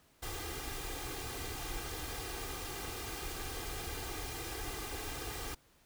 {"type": "noise with comb filter", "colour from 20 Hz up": "pink", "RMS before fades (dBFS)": -41, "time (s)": [0.22, 5.55], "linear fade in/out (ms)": 10, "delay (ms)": 2.5, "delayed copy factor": 0.75, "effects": ["pink hiss -67 dBFS RMS until 5.85 s"]}